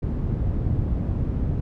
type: low-pass noise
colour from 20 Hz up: white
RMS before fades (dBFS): -24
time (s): 0.02-1.61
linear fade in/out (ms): 10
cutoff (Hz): 130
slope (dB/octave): 12
effects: none